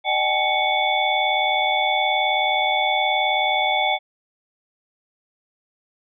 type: tone cluster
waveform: sine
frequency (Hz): 610 / 767 / 846 / 2226 / 3468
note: D#5 / G5 / G#5 / C#7 / A7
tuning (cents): -34 / -38 / +32 / +7 / -26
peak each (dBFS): -27 / -22 / -25 / -23 / -25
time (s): 0.04-3.99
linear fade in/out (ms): 50
effects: none